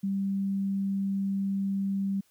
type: tone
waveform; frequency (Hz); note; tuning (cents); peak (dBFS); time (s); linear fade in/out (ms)
sine; 196; G3; 0; -26; 0.03-2.21; 10
effects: white hiss -67 dBFS RMS until 2.3 s